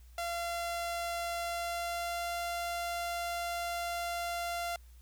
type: tone with pitch glide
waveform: sawtooth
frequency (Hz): 686 to 690.8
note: F5 to F5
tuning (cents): -31 to -19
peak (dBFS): -30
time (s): 0.18-4.76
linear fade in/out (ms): 2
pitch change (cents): +12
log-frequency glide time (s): 1.4-2.32
effects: added 60 Hz sine -52 dBFS peak until 5.01 s + white hiss -67 dBFS RMS until 5.01 s